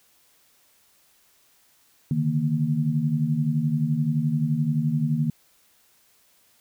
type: tone cluster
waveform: sine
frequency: 142.9 / 154.5 / 232.7 Hz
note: D3 / D#3 / A#3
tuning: -47 / -12 / -3 cents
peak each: -27 / -23 / -26 dBFS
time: 2.11-5.3 s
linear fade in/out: 2 ms
effects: white hiss -61 dBFS RMS until 6.6 s